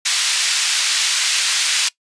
white band-pass noise, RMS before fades -18 dBFS, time 0.05-1.89 s, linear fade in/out 10 ms, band 2000 to 6100 Hz, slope 12 dB/octave, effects noise-tail reverb RT60 0.1 s tail -21 dB re dry + resampled to 22050 Hz

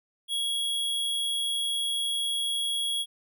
square tone, 3322 Hz, G#7, in tune, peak -27 dBFS, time 0.28-3.06 s, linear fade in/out 50 ms, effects none

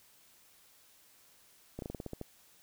slowing click train, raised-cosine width 2 ms, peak -26 dBFS, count 9, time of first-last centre 1.79-2.213 s, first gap 32 ms, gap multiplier 1.14, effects white hiss -63 dBFS RMS until 2.62 s

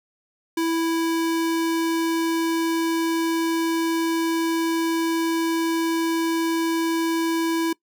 square tone, 329.6 Hz, E4, in tune, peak -21 dBFS, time 0.57-7.73 s, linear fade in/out 5 ms, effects noise-tail reverb RT60 0.1 s tail -22 dB re dry

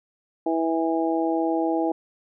harmonic tone, 163.7 Hz, E3, 12 cents flat, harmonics 2 / 3 / 4 / 5, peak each -23 / -29 / -28 / -28 dBFS, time 0.46-1.92 s, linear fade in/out 5 ms, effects none

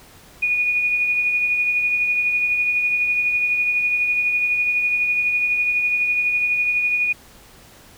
sine tone with tremolo, 2457 Hz, D#7, 22 cents flat, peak -15 dBFS, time 0.42-7.13 s, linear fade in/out 10 ms, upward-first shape triangle, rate 12 Hz, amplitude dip 40%, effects pink hiss -47 dBFS RMS until 7.97 s

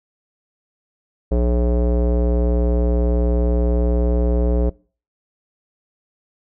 square tone with low-pass filter, 59.9 Hz, A#1, 48 cents sharp, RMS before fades -17 dBFS, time 1.31-4.7 s, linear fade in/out 10 ms, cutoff 510 Hz, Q 3.1, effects noise-tail reverb RT60 0.4 s tail -24 dB re dry

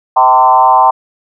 sine tone with frequency modulation, 901 Hz, A5, 41 cents sharp, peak -4 dBFS, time 0.16-0.91 s, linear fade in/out 10 ms, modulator 129 Hz, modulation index 1.4, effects none

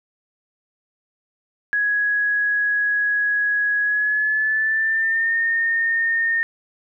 sine tone with pitch glide, 1669 to 1830.6 Hz, G#6 to A#6, +8 to -32 cents, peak -17 dBFS, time 1.73-6.43 s, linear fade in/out 0 ms, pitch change +160 cents, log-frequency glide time 3.82-5.35 s, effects none

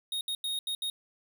square tone bursts at uneven times, 3729 Hz, A#7, in tune, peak -31 dBFS, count 5, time 0.12-0.21 / 0.28-0.35 / 0.44-0.59 / 0.67-0.75 / 0.82-0.9 s, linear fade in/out 2 ms, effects none

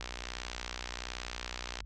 click train, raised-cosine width 0.2 ms, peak -21 dBFS, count 111, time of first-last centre 0.01-1.804 s, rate 61.3 Hz, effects added 50 Hz sine -44 dBFS peak until 1.85 s + AAC 32 kbps

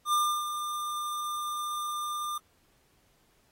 square tone with ADSR envelope, 1199 Hz, D6, 36 cents sharp, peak -23 dBFS, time 0.05-2.38 s, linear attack 81 ms, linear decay 300 ms, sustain -9 dB, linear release 4 ms, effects pink hiss -68 dBFS RMS until 3.51 s + AAC 48 kbps

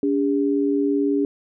sine tone pair together, 285.5 / 403.7 Hz, D4 / G#4, -49 / -49 cents, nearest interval tritone, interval 600 cents, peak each -19 / -22 dBFS, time 0.03-1.25 s, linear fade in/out 2 ms, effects none

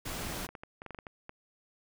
pink noise, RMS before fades -38 dBFS, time 0.05-0.47 s, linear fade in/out 10 ms
clicks, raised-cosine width 0.5 ms, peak -28 dBFS, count 12, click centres 0.325 / 0.448 / 0.49 / 0.552 / 0.635 / 0.819 / 0.863 / 0.907 / 0.947 / 0.988 / 1.068 / 1.294 s
effects none

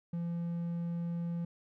triangle tone, 170.5 Hz, F3, 41 cents flat, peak -31 dBFS, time 0.13-1.45 s, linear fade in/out 5 ms, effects none

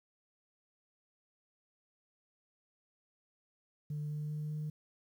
sine tone with pitch steps, 149.1 / 150.14 / 151.18 / 152.23 Hz, D3 / D3 / D#3 / D#3, +27 / +39 / -49 / -38 cents, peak -34 dBFS, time 3.9-4.7 s, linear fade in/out 5 ms, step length 200 ms, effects tanh soft clip ceiling -33 dBFS + 11-bit

